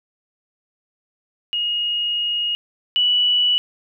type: tone pair in turn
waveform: sine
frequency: 2872 / 2951 Hz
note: F7 / F#7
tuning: +48 / -5 cents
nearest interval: unison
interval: 47 cents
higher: second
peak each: -19 / -14 dBFS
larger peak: second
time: 1.53-2.55 / 2.96-3.58 s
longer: first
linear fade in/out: 0 ms
effects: none